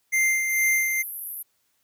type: tone with tremolo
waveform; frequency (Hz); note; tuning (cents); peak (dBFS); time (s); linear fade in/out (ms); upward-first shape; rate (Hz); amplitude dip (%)
square; 2093; C7; 0; -19; 0.12-1.03; 20; sine; 2.2; 45
type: band-pass noise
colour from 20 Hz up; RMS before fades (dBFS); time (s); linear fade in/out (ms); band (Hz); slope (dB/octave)
pink; -35; 0.49-1.43; 10; 11000 to 13000; 96
effects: white hiss -70 dBFS RMS until 1.83 s